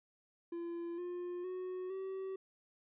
triangle tone with pitch steps, 341 / 354.3 / 368 / 382.3 Hz, F4 / F4 / F#4 / G4, -41 / +25 / -9 / -43 cents, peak -37 dBFS, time 0.52-2.36 s, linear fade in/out 5 ms, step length 460 ms, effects resampled to 8000 Hz

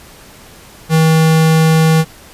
square tone, 160 Hz, D#3, 49 cents sharp, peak -8 dBFS, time 0.89-2.05 s, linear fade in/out 50 ms, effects pink hiss -39 dBFS RMS until 2.33 s + resampled to 32000 Hz

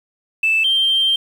sine tone pair in turn, 2637 / 3154 Hz, E7 / G7, 0 / +10 cents, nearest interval minor third, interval 310 cents, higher second, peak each -12 dBFS, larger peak neither, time 0.43-0.64 / 0.64-1.16 s, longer second, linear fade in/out 5 ms, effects tanh soft clip ceiling -9 dBFS + 7-bit

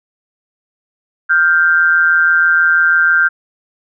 sine tone pair together, 1401.8 / 1568 Hz, F6 / G6, +6 / 0 cents, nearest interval major second, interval 194 cents, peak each -11 dBFS, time 1.29-3.29 s, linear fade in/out 20 ms, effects none

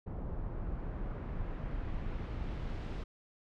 brown noise with low-pass filter sweep, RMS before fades -38 dBFS, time 0.06-3.04 s, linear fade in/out 10 ms, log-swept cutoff 920 to 4300 Hz, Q 0.86, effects none

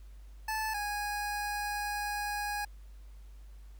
25% pulse tone pair in turn, 872 / 825.8 Hz, A5 / G#5, -16 / -10 cents, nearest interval minor second, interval 94 cents, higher first, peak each -28 / -29 dBFS, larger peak first, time 0.48-0.74 / 0.74-2.65 s, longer second, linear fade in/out 5 ms, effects added 50 Hz sine -47 dBFS peak until 3.79 s + pink hiss -67 dBFS RMS until 3.79 s

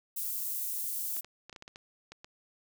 white high-pass noise, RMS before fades -35 dBFS, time 0.16-1.21 s, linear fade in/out 10 ms, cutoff 11000 Hz, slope 12 dB/octave
clicks, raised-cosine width 0.2 ms, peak -29 dBFS, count 10, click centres 1.167 / 1.246 / 1.496 / 1.528 / 1.562 / 1.624 / 1.679 / 1.759 / 2.12 / 2.245 s
effects none

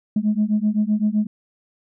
sine beating tone pair, 207.9 / 215.7 Hz, G#3 / A3, +2 / -34 cents, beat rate 7.8 Hz, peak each -19 dBFS, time 0.16-1.27 s, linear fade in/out 5 ms, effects tanh soft clip ceiling -11 dBFS

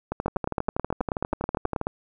two click trains, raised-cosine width 1 ms, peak -11 / -13 dBFS, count 16 / 22, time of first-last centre 0.26-1.869 / 0.12-1.814 s, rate 9.32 / 12.4 Hz, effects none

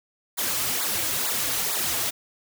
white noise with flanger, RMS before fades -26 dBFS, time 0.37-2.11 s, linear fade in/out 20 ms, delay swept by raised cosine 0.34 to 5.24 ms, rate 2.2 Hz, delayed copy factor -1, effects none

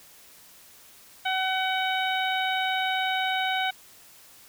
harmonic tone, 754 Hz, F#5, 32 cents sharp, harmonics 1 / 2 / 3 / 4 / 5, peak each -27 / -30 / -32 / -33 / -34 dBFS, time 1.25-3.71 s, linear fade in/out 10 ms, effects white hiss -52 dBFS RMS until 4.48 s

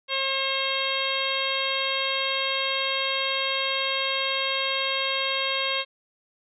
harmonic tone, 538 Hz, C5, 48 cents sharp, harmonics 1 / 2 / 3 / 4 / 5 / 6 / 7 / 8, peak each -32 / -32 / -36 / -32 / -31 / -30 / -33 / -35 dBFS, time 0.08-5.85 s, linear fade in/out 50 ms, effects none

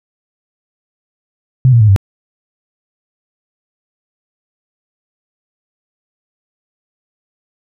sine tone with pitch steps, 128.9 / 117.52 / 107.15 / 97.69 Hz, C3 / A#2 / A2 / G2, -26 / +14 / -45 / -5 cents, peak -4 dBFS, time 1.65-1.962 s, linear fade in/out 0 ms, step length 78 ms, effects none

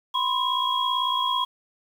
sine tone cluster, 994 / 1052 / 3303 Hz, B5 / C6 / G#7, +11 / +9 / -10 cents, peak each -26 dBFS, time 0.14-1.45 s, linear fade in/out 10 ms, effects 8-bit

